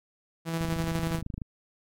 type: tone with tremolo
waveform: sawtooth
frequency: 164.81 Hz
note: E3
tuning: in tune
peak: -23 dBFS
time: 0.45-1.22 s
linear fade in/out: 50 ms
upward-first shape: square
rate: 12 Hz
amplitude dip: 35%
type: click train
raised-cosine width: 5 ms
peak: -23 dBFS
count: 22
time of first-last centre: 0.61-1.418 s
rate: 26 Hz
effects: AAC 64 kbps